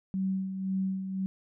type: tone with tremolo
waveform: sine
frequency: 190.6 Hz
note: G3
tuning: 48 cents flat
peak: -26 dBFS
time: 0.14-1.26 s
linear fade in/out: 0 ms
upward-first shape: sine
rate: 1.9 Hz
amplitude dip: 55%
effects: none